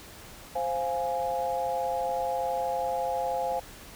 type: chord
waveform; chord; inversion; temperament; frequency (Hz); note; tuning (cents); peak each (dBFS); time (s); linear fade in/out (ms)
sine; F minor; second; equal; 523.3 / 698.5 / 830.6; C5 / F5 / Ab5; 0 / 0 / 0; -31; 0.55-3.6; 10
effects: pink hiss -47 dBFS RMS until 3.95 s

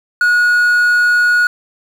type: tone with quantisation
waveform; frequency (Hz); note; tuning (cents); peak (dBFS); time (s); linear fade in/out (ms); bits
triangle; 1452; F#6; -33; -7; 0.21-1.47; 2; 6
effects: none

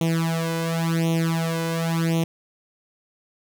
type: tone with flanger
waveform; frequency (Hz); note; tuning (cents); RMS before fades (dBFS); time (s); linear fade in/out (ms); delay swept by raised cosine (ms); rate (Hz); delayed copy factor
sawtooth; 164.81; E3; 0; -23; 0.01-2.24; 2; 0.31 to 2.01; 0.92; +0.95
effects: none

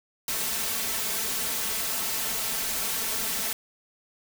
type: noise with comb filter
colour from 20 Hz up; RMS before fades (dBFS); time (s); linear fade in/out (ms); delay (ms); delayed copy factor
white; -29; 0.28-3.53; 2; 4.5; +0.65
effects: none

